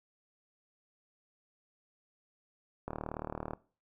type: click train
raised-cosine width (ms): 1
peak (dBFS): -23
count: 26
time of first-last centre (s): 2.88-3.534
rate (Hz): 38.2
effects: noise-tail reverb RT60 0.4 s tail -20 dB re dry